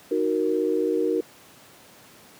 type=chord; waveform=sine; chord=D# minor; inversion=none; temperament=equal; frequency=311.1 / 370 / 466.2 Hz; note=D#4 / F#4 / A#4; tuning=0 / 0 / 0 cents; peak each=-26 / -25 / -24 dBFS; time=0.11-1.21 s; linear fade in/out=5 ms; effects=pink hiss -50 dBFS RMS until 2.39 s + high-pass 150 Hz 12 dB/octave